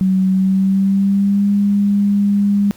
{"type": "tone with pitch glide", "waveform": "sine", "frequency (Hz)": [188.7, 202.2], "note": ["F#3", "G#3"], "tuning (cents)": [34, -46], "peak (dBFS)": -11, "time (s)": [0.01, 2.71], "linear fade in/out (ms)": 0, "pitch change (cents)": 120, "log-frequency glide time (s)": [0.31, 1.5], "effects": ["pink hiss -46 dBFS RMS until 2.76 s"]}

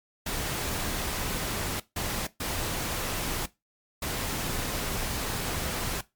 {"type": "noise bursts at uneven times", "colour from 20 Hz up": "pink", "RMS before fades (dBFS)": -31, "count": 4, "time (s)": [[0.26, 1.8], [1.96, 2.27], [2.4, 3.46], [4.02, 6.01]], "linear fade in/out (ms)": 5, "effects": ["noise-tail reverb RT60 0.2 s tail -18 dB re dry", "MP3 96 kbps"]}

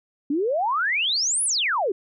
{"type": "exponential two-way sweep", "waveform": "sine", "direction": "up then down", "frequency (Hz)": [270, 10850, 352.2], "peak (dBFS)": -20, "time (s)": [0.3, 1.92], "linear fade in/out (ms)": 5, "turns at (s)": 1.44, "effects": []}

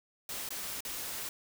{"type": "noise with dropouts", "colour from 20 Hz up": "white", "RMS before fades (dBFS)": -39, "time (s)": [0.29, 1.29], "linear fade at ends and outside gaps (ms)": 2, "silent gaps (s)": [[0.49, 0.505], [0.806, 0.85]], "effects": []}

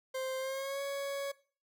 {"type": "tone with pitch glide", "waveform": "40% pulse", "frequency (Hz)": [523.3, 557.6], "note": ["C5", "C#5"], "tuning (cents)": [0, 10], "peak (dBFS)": -34, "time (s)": [0.14, 1.32], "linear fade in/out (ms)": 10, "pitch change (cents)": 110, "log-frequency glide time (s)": [0.38, 0.81], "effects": ["noise-tail reverb RT60 0.4 s tail -19 dB re dry"]}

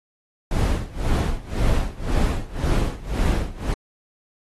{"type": "noise with tremolo", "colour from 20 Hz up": "brown", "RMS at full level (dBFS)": -18, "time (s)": [0.51, 3.74], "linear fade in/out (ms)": 2, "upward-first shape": "sine", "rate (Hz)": 1.9, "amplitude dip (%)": 90, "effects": ["AAC 32 kbps"]}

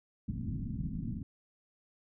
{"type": "low-pass noise", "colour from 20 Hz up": "white", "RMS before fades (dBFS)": -37, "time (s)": [0.28, 1.23], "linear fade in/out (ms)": 5, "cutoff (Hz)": 250, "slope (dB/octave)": 48, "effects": []}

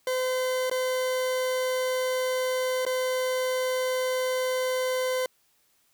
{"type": "tone with dropouts", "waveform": "40% pulse", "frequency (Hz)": 512, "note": "C5", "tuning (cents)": -38, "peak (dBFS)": -24, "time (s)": [0.07, 5.26], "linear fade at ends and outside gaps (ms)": 2, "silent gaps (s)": [[0.698, 0.713], [2.852, 2.864]], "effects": ["white hiss -67 dBFS RMS until 5.93 s"]}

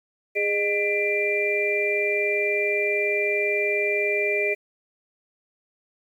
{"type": "tone cluster", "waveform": "sine", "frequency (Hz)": [411.4, 613, 2003, 2373], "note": ["G#4", "D#5", "B6", "D7"], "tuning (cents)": [-16, -26, 24, 17], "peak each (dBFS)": [-25, -29, -30, -24], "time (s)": [0.35, 4.55], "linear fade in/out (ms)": 20, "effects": ["9-bit"]}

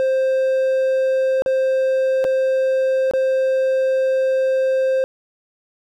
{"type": "tone with dropouts", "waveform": "triangle", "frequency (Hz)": 526, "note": "C5", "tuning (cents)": 9, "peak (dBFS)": -13, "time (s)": [0, 5.04], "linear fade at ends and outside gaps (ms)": 0, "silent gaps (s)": [[1.421, 1.461], [2.242, 2.249], [3.111, 3.136]], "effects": []}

